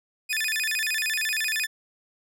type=tone with vibrato; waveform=sawtooth; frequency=2093 Hz; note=C7; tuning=in tune; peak=-21 dBFS; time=0.29-1.67 s; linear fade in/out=20 ms; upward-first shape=square; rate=13 Hz; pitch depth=300 cents each way; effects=none